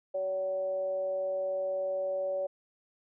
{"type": "tone with frequency modulation", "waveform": "sine", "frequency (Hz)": 567, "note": "C#5", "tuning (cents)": 39, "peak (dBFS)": -29, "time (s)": [0.14, 2.47], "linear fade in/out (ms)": 10, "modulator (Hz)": 191, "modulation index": 0.32, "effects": []}